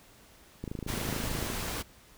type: click train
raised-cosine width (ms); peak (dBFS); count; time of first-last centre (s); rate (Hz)
3; -23; 24; 0.64-1.501; 26.7
type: noise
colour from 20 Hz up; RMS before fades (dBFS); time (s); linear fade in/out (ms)
pink; -35; 0.87-1.83; 20
effects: pink hiss -57 dBFS RMS until 2.17 s